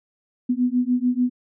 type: beating tone pair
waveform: sine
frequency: 244.8 / 251.6 Hz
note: B3 / B3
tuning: -15 / +32 cents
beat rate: 6.8 Hz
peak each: -21 dBFS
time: 0.49-1.3 s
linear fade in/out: 10 ms
effects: none